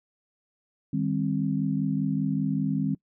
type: tone cluster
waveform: sine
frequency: 154.7 / 199.6 / 264.9 Hz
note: D#3 / G3 / C4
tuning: -10 / +32 / +22 cents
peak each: -28 dBFS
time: 0.93-2.95 s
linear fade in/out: 5 ms
effects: noise-tail reverb RT60 0.1 s tail -24 dB re dry